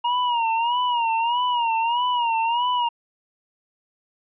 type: tone with vibrato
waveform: square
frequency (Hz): 945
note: A#5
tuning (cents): +23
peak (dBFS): -20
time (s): 0.04-2.89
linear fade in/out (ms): 10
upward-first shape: sine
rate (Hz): 1.6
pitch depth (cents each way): 88
effects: resampled to 8000 Hz